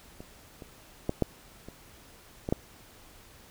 clicks, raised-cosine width 2 ms, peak -29 / -29 / -14 / -10 / -29 / -18 / -11 dBFS, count 7, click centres 0.205 / 0.622 / 1.094 / 1.223 / 1.686 / 2.489 / 2.525 s, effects pink hiss -54 dBFS RMS until 3.5 s

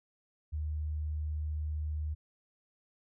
sine tone, 76.3 Hz, D#2, 33 cents flat, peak -32 dBFS, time 0.52-2.15 s, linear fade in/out 20 ms, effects none

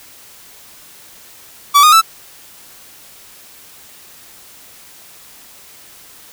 45% pulse tone with pitch steps, 1149 / 1231.5 / 1319.9 Hz, D6 / D#6 / E6, -38 / -18 / +2 cents, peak -5 dBFS, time 1.74-2.016 s, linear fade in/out 20 ms, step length 92 ms, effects white hiss -41 dBFS RMS until 6.32 s

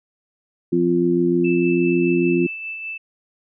harmonic tone, 86.7 Hz, F2, 12 cents flat, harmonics 2 / 3 / 4, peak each -22 / -21 / -17 dBFS, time 0.72-2.47 s, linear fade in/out 10 ms
sine tone with tremolo, 2640 Hz, E7, 2 cents sharp, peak -26 dBFS, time 1.44-2.98 s, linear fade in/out 10 ms, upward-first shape sine, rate 5 Hz, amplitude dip 35%
effects none

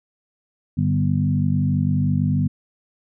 harmonic tone with a mistuned harmonic, 49 Hz, G1, in tune, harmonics 2 / 3 / 4 / 5, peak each -23 / -20 / -24 / -24 dBFS, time 0.77-2.48 s, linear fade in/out 10 ms, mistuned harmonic 4, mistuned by -25 cents, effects none

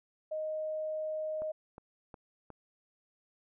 sine tone, 622.3 Hz, D#5, in tune, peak -33 dBFS, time 0.31-1.52 s, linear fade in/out 10 ms
click train, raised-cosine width 1 ms, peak -33 dBFS, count 4, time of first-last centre 1.42-2.503 s, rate 2.77 Hz
effects none

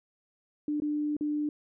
sine tone with dropouts, 297.6 Hz, D4, 23 cents sharp, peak -27 dBFS, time 0.68-1.49 s, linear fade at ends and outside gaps 2 ms, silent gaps 0.801-0.82 / 1.167-1.209 s, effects none

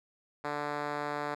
5% pulse tone with band-pass filter, 146.83 Hz, D3, in tune, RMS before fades -35 dBFS, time 0.44-1.35 s, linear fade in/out 10 ms, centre 700 Hz, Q 0.51, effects none

